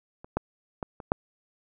clicks, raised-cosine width 1 ms, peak -29 / -11 / -17 / -26 / -8 dBFS, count 5, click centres 0.245 / 0.37 / 0.828 / 1.002 / 1.119 s, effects none

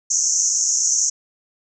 white band-pass noise, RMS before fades -19 dBFS, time 0.1-1.1 s, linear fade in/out 10 ms, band 5800 to 7000 Hz, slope 96 dB/octave, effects none

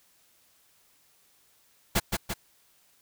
pink noise with echo, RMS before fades -24 dBFS, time 1.95-2 s, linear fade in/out 10 ms, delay 170 ms, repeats 2, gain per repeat -4 dB, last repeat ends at 2.34 s, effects white hiss -64 dBFS RMS until 3.01 s

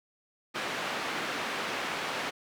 white band-pass noise, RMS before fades -34 dBFS, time 0.54-2.31 s, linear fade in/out 20 ms, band 200 to 2300 Hz, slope 12 dB/octave, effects none

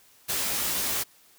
white noise with comb filter, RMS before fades -28 dBFS, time 0.28-1.04 s, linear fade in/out 20 ms, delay 16 ms, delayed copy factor +0.6, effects white hiss -58 dBFS RMS until 1.38 s

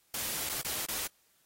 white noise with dropouts, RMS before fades -35 dBFS, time 0.14-1.07 s, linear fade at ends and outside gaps 2 ms, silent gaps 0.491-0.496 / 0.616-0.647 / 0.855-0.885 s, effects white hiss -69 dBFS RMS until 1.45 s + AAC 48 kbps

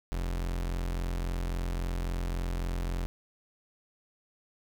40% pulse tone, 43.65 Hz, F1, in tune, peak -29 dBFS, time 0.12-3.06 s, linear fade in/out 0 ms, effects none

